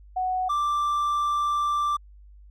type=tone pair in turn; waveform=sine / triangle; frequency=741 / 1176.3 Hz; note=F#5 / D6; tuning=+2 / +2 cents; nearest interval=minor sixth; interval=800 cents; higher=second; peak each=-23 / -20 dBFS; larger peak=second; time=0.16-0.49 / 0.49-1.97 s; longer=second; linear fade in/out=10 ms; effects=added 50 Hz sine -46 dBFS peak until 2.5 s